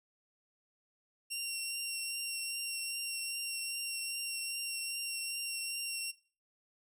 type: tone with vibrato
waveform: 15% pulse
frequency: 2750 Hz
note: F7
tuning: 27 cents flat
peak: -29 dBFS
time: 1.3-6.12 s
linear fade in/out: 20 ms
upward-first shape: triangle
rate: 2.5 Hz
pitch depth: 17 cents each way
effects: noise-tail reverb RT60 0.4 s tail -20 dB re dry